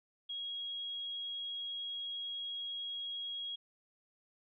sine tone, 3297 Hz, G#7, 13 cents flat, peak -38 dBFS, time 0.29-3.56 s, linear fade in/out 10 ms, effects none

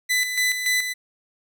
sawtooth tone with tremolo, 2000 Hz, B6, 21 cents sharp, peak -15 dBFS, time 0.09-0.94 s, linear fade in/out 20 ms, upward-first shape square, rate 3.5 Hz, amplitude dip 55%, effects none

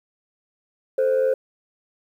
sine tone pair together, 440 / 523.3 Hz, A4 / C5, 0 / 0 cents, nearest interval minor third, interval 300 cents, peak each -21 / -16 dBFS, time 0.98-1.34 s, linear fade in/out 5 ms, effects tanh soft clip ceiling -14 dBFS + 9-bit

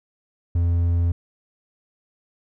triangle tone, 85.7 Hz, F2, 32 cents flat, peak -15 dBFS, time 0.55-1.12 s, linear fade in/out 5 ms, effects none

